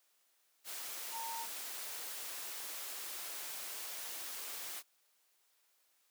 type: tone in noise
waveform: sine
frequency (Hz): 913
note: A#5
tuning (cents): -36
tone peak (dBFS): -41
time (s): 1.11-1.47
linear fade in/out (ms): 50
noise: white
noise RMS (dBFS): -44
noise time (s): 0.64-4.83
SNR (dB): 0
effects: white hiss -74 dBFS RMS until 6.1 s + high-pass 400 Hz 12 dB/octave